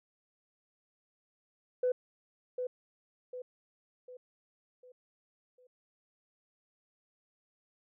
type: tone with echo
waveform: sine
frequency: 501 Hz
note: B4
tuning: 25 cents sharp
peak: -25 dBFS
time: 1.83-1.92 s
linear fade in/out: 5 ms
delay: 750 ms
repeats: 5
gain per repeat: -7 dB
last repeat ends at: 5.67 s
effects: tanh soft clip ceiling -22 dBFS